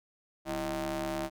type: ring-modulated tone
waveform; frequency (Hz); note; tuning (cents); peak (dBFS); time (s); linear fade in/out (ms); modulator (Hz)
sawtooth; 146; D3; -10; -25; 0.45-1.3; 50; 476
effects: none